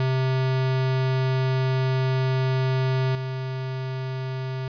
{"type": "tone with level steps", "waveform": "square", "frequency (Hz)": 130.81, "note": "C3", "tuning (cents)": 0, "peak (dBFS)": [-21, -28], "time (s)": [0, 4.68], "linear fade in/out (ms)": 2, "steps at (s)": 3.15, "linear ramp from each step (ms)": 2, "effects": ["resampled to 11025 Hz", "9-bit"]}